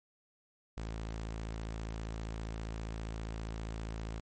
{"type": "tone", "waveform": "sawtooth", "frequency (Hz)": 55, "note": "A1", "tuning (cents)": 0, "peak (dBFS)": -34, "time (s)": [0.77, 4.2], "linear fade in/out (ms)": 5, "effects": ["MP3 32 kbps"]}